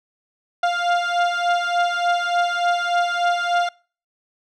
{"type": "beating tone pair", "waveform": "30% pulse", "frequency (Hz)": [698.5, 701.9], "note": ["F5", "F5"], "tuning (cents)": [0, 9], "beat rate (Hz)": 3.4, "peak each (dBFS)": [-18, -19], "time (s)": [0.63, 3.69], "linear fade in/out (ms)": 5, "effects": ["noise-tail reverb RT60 0.4 s tail -24 dB re dry", "low-pass 4000 Hz 12 dB/octave"]}